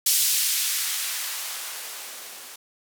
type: noise with band-pass filter sweep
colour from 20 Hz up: violet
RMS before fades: -27 dBFS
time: 0.06-2.56 s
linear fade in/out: 5 ms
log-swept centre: 4300 to 270 Hz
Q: 0.71
effects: none